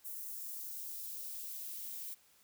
violet noise with high-pass filter sweep, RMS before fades -44 dBFS, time 0.04-2.15 s, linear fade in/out 20 ms, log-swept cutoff 7700 to 1600 Hz, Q 0.88, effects white hiss -67 dBFS RMS until 2.43 s

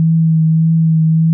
sine tone with vibrato, 161.3 Hz, E3, 37 cents flat, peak -8 dBFS, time 0-1.33 s, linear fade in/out 0 ms, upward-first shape triangle, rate 1.7 Hz, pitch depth 23 cents each way, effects none

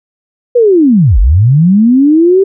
sine linear two-way sweep, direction down then up, 501 to 41.2 to 396.1 Hz, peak -3 dBFS, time 0.55-2.44 s, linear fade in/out 10 ms, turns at 1.19 s, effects none

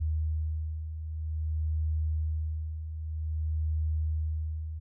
sine beating tone pair, 77.78 / 78.3 Hz, D#2 / D#2, 0 / +11 cents, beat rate 0.52 Hz, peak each -36 / -29 dBFS, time 0-4.8 s, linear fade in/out 20 ms, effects none

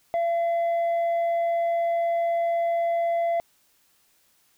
sine tone with tanh clipping, 679 Hz, F5, 49 cents flat, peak -22 dBFS, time 0.14-3.4 s, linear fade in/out 0 ms, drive 3 dB, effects white hiss -64 dBFS RMS until 4.57 s

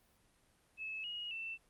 sine tone with pitch steps, 2599 / 2884 / 2672 Hz, E7 / F#7 / E7, -25 / -45 / +23 cents, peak -40 dBFS, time 0.77-1.58 s, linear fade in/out 50 ms, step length 270 ms, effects pink hiss -71 dBFS RMS until 1.69 s + Opus 32 kbps

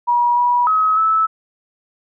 sine tone with pitch steps, 961 / 971 / 1276 / 1307 Hz, B5 / B5 / D#6 / E6, -48 / -30 / +43 / -15 cents, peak -12 dBFS, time 0.07-1.27 s, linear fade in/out 20 ms, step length 300 ms, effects none

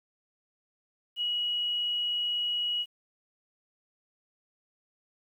sine tone, 2911 Hz, F#7, 29 cents flat, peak -27 dBFS, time 1.16-2.86 s, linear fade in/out 50 ms, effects 10-bit

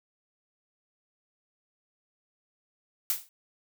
blue noise with exponential decay, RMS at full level -24 dBFS, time 3.1-3.29 s, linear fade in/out 1 ms, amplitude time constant 40 ms, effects none

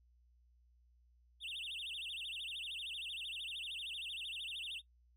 triangle tone with vibrato, 3136 Hz, G7, in tune, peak -40 dBFS, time 1.4-4.82 s, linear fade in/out 50 ms, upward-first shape sine, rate 13 Hz, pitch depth 290 cents each way, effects noise-tail reverb RT60 0.1 s tail -19 dB re dry + added 60 Hz sine -66 dBFS peak until 5.16 s

